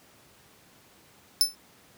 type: tone with exponential decay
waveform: sawtooth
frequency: 5274 Hz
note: E8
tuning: in tune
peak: -12 dBFS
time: 1.41-1.55 s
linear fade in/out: 0 ms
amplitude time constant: 30 ms
effects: pink hiss -57 dBFS RMS until 1.97 s + high-pass 100 Hz 12 dB/octave